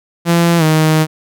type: tone with pitch glide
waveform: sawtooth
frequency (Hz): 170 to 156.79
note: F3 to D#3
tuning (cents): -46 to +14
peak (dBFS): -5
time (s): 0.25-1.07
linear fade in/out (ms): 50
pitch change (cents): -140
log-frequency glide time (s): 0.58-0.63
effects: none